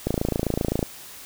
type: click train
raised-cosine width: 2 ms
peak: -9 dBFS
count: 22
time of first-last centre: 0.07-0.828 s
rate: 27.7 Hz
effects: white hiss -42 dBFS RMS until 1.25 s